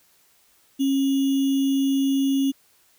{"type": "tone with sample-and-hold", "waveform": "sine", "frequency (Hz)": 272.5, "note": "C#4", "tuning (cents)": -29, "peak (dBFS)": -18, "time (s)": [0.79, 2.52], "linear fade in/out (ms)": 20, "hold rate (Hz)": 3150, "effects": ["white hiss -60 dBFS RMS until 2.98 s"]}